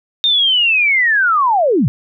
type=linear sweep; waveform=sine; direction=down; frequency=3680 to 99.5 Hz; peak=-10 dBFS; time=0.24-1.88 s; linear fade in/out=0 ms; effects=none